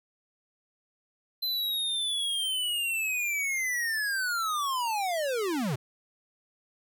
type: linear sweep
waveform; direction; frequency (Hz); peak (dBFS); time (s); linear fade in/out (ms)
square; down; 4077 to 112.4; -28; 1.42-5.76; 10
effects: none